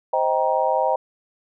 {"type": "chord", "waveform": "sine", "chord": "C minor seventh", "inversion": "none", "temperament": "just", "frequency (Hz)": [523.3, 627.9, 784.9, 941.9], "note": ["C5", "Eb5", "G5", "Bb5"], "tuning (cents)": [0, 16, 2, 18], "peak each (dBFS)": -23, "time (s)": [0.13, 0.96], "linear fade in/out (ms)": 5, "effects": []}